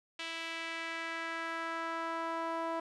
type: tone with band-pass filter sweep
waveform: sawtooth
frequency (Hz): 329.6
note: E4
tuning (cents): 0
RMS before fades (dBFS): -38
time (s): 0.19-2.8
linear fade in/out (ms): 5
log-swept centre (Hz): 2900 to 870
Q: 1.8
effects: resampled to 24000 Hz + 11-bit